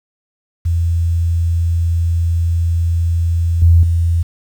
sine tone with level steps, 84.3 Hz, E2, 39 cents sharp, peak -12 / -5 / -11 dBFS, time 0.65-4.23 s, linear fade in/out 10 ms, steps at 3.62 / 3.83 s, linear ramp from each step 2 ms, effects 7-bit

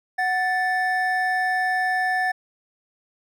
triangle tone pair together, 740 / 1760 Hz, F#5 / A6, 0 / 0 cents, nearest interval octave + minor third, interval 1500 cents, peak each -21 dBFS, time 0.18-2.32 s, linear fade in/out 10 ms, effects none

